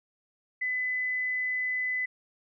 sine tone, 2008 Hz, B6, 28 cents sharp, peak -27 dBFS, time 0.61-2.06 s, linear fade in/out 10 ms, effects none

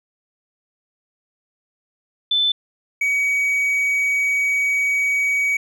sine / triangle tone pair in turn, 3520 / 2262 Hz, A7 / C#7, 0 / +34 cents, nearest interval minor sixth, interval 766 cents, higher first, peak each -15 dBFS, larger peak neither, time 2.31-2.52 / 3.01-5.57 s, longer second, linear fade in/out 5 ms, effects none

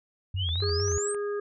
sine tone with vibrato, 88.7 Hz, F2, 27 cents sharp, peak -27 dBFS, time 0.34-0.98 s, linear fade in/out 5 ms, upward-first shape sine, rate 4.4 Hz, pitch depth 130 cents each way
sine exponential sweep, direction up, 2794 to 8870 Hz, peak -30 dBFS, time 0.36-1.16 s, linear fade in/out 50 ms
clicks, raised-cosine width 0.5 ms, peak -31 dBFS, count 10, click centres 0.49 / 0.557 / 0.604 / 0.637 / 0.694 / 0.8 / 0.882 / 0.917 / 0.982 / 1.146 s
harmonic tone, 410.5 Hz, G#4, 20 cents flat, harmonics 1 / 3 / 4, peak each -28 / -40 / -43 dBFS, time 0.62-1.4 s, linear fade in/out 5 ms
effects none

